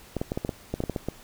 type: clicks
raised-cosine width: 2 ms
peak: -14 dBFS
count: 12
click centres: 0.167 / 0.215 / 0.319 / 0.375 / 0.449 / 0.492 / 0.74 / 0.804 / 0.838 / 0.897 / 0.962 / 1.086 s
effects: pink hiss -50 dBFS RMS until 1.23 s

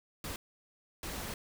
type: noise bursts at uneven times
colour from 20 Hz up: pink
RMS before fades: -40 dBFS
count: 2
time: 0.24-0.36 / 1.03-1.34 s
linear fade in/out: 2 ms
effects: none

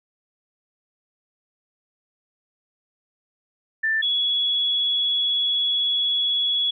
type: tone pair in turn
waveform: sine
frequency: 1774 / 3371 Hz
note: A6 / G#7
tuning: +14 / +25 cents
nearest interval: major seventh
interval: 1111 cents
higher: second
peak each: -19 dBFS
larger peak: neither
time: 3.83-4.02 / 4.02-6.71 s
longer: second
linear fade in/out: 10 ms
effects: none

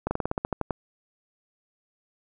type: slowing click train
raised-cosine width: 1 ms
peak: -12 dBFS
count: 11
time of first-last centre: 0.07-0.707 s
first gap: 40 ms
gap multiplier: 1.1
effects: none

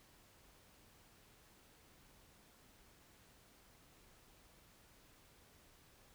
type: silence
effects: pink hiss -66 dBFS RMS until 6.14 s

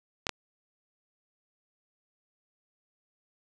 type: clicks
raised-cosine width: 0.2 ms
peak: -12 dBFS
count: 2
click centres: 0.268 / 0.293 s
effects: none

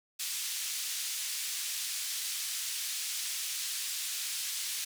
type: band-pass noise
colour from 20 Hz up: white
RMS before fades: -36 dBFS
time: 0.19-4.85 s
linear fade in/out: 10 ms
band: 2700 to 9400 Hz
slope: 12 dB/octave
effects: none

